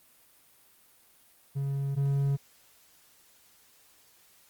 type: tone pair in turn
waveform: triangle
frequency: 138.59 / 139.35 Hz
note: C#3 / C#3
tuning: 0 / +9 cents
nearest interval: unison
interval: 9 cents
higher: second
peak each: -26 / -22 dBFS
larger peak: second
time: 1.55-1.96 / 1.96-2.37 s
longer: neither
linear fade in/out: 20 ms
effects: white hiss -61 dBFS RMS until 4.49 s + Opus 32 kbps